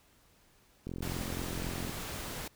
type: click train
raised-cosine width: 3 ms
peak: -26 dBFS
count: 46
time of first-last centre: 0.87-1.895 s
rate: 43.9 Hz
type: noise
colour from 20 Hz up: pink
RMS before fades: -40 dBFS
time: 1.02-2.48 s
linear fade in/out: 5 ms
effects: pink hiss -65 dBFS RMS until 2.55 s